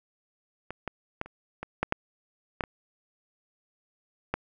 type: clicks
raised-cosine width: 0.5 ms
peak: -21 / -17 / -15 / -30 / -20 / -10 / -9 / -12 / -18 / -12 dBFS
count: 10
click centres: 0.706 / 0.877 / 1.214 / 1.26 / 1.63 / 1.83 / 1.924 / 2.608 / 2.638 / 4.34 s
effects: none

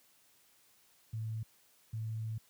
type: tone bursts at uneven times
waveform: sine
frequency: 110.8 Hz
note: A2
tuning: 13 cents sharp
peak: -35 dBFS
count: 2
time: 1.13-1.43 / 1.93-2.38 s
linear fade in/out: 5 ms
effects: white hiss -67 dBFS RMS until 2.49 s + high-pass 60 Hz 12 dB/octave

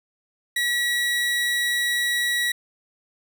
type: tone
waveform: 30% pulse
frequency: 1928 Hz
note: B6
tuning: 42 cents flat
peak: -18 dBFS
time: 0.56-2.52 s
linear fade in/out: 5 ms
effects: none

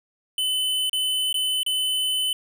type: tone with dropouts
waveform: square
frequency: 3024 Hz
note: F#7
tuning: 37 cents sharp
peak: -22 dBFS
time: 0.38-2.33 s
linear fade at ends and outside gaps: 2 ms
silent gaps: 0.896-0.93 / 1.328-1.342 / 1.632-1.663 s
effects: none

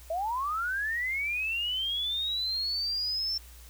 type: linear sweep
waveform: sine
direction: up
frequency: 627 to 5400 Hz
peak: -28 dBFS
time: 0.1-3.38 s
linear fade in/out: 5 ms
effects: added 60 Hz sine -48 dBFS peak until 3.69 s + white hiss -54 dBFS RMS until 3.69 s

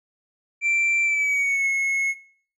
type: tone with pitch glide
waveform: triangle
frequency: 2349 to 2179 Hz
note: D7 to C#7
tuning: 0 to -30 cents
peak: -18 dBFS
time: 0.61-2.15 s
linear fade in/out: 50 ms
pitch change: -130 cents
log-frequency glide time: 1.03-1.68 s
effects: noise-tail reverb RT60 0.5 s tail -19 dB re dry + resampled to 24000 Hz

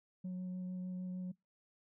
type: tone with vibrato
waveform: sine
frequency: 182.9 Hz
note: F#3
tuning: 20 cents flat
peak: -36 dBFS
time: 0.24-1.32 s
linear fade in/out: 10 ms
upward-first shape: triangle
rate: 6.6 Hz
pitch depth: 11 cents each way
effects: noise-tail reverb RT60 0.2 s tail -26 dB re dry + tanh soft clip ceiling -38 dBFS

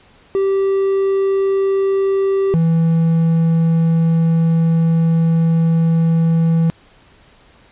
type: tone pair in turn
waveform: triangle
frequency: 389.7 / 164.47 Hz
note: G4 / E3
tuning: -10 / -4 cents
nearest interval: octave + minor third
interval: 1494 cents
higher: first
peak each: -11 / -9 dBFS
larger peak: second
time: 0.35-2.54 / 2.54-6.7 s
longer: second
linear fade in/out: 0 ms
effects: pink hiss -49 dBFS RMS until 7.71 s + resampled to 8000 Hz

